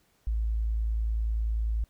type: tone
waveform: sine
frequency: 55.1 Hz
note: A1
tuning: 3 cents sharp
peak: -25 dBFS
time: 0.27-1.84 s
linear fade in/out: 0 ms
effects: pink hiss -68 dBFS RMS until 1.89 s